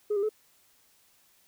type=tone with pitch steps; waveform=sine; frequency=418.7 / 399.2 / 430.1 Hz; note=G#4 / G4 / A4; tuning=+14 / +32 / -39 cents; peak=-23 dBFS; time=0.1-0.292 s; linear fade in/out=10 ms; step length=64 ms; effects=tanh soft clip ceiling -22 dBFS + white hiss -64 dBFS RMS until 1.47 s